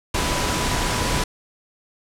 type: tone in noise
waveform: sine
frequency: 987.8 Hz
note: B5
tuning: in tune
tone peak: -30 dBFS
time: 0.14-1.24 s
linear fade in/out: 5 ms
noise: pink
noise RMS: -22 dBFS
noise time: 0.14-1.24 s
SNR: -11 dB
effects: low-pass 9000 Hz 12 dB/octave